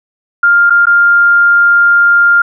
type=tone with dropouts; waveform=sine; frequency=1401 Hz; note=F6; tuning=5 cents sharp; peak=-4 dBFS; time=0.43-2.42 s; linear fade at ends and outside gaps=5 ms; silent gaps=0.698-0.704 / 0.856-0.868 s; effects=none